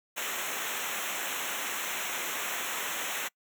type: noise with comb filter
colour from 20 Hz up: pink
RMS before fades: -34 dBFS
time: 0.16-3.29 s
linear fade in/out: 20 ms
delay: 0.21 ms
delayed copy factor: -0.95
effects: noise-tail reverb RT60 0.1 s tail -26 dB re dry + high-pass 200 Hz 12 dB/octave